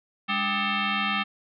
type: tone with frequency modulation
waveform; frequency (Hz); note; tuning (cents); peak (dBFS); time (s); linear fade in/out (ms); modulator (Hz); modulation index
sine; 699; F5; +1; -23; 0.28-1.24; 20; 495; 5.4
effects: none